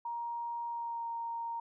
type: tone with pitch glide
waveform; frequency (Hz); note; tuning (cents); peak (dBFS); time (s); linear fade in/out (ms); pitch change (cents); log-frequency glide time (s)
sine; 940 to 928.7; A#5 to A#5; +14 to -7; -35; 0.05-1.6; 5; -21; 0.67-1.07
effects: none